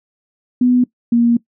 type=tone pair in turn; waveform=sine; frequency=248.1 / 235.8 Hz; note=B3 / A#3; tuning=+8 / +20 cents; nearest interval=minor second; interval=88 cents; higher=first; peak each=-9 dBFS; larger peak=neither; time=0.61-0.84 / 1.12-1.37 s; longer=second; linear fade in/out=5 ms; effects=noise-tail reverb RT60 0.1 s tail -20 dB re dry